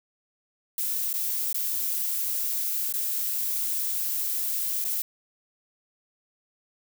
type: noise with dropouts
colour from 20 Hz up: violet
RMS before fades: -28 dBFS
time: 0.78-5.02 s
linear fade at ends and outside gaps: 2 ms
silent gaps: 1.13-1.138 / 1.529-1.544 / 2.925-2.938 / 4.843-4.85 s
effects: none